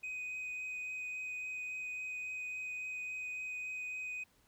sine tone with vibrato, 2504 Hz, D#7, 10 cents sharp, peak -36 dBFS, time 0.03-4.24 s, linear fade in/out 10 ms, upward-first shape triangle, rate 3.6 Hz, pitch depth 10 cents each way, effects tanh soft clip ceiling -38 dBFS + pink hiss -70 dBFS RMS until 4.47 s

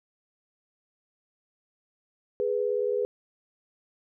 sine tone pair together, 415.3 / 493.9 Hz, G#4 / B4, 0 / 0 cents, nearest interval minor third, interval 300 cents, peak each -27 dBFS, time 2.4-3.05 s, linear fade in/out 0 ms, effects none

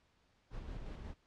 brown noise with tremolo, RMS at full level -44 dBFS, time 0.5-1.15 s, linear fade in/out 50 ms, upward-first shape square, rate 5.5 Hz, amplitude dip 30%, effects pink hiss -73 dBFS RMS until 1.26 s + low-pass 5000 Hz 12 dB/octave

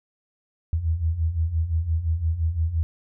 sine beating tone pair, 77.78 / 83.58 Hz, D#2 / E2, 0 / +24 cents, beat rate 5.8 Hz, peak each -27 / -22 dBFS, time 0.73-2.83 s, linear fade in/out 0 ms, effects none

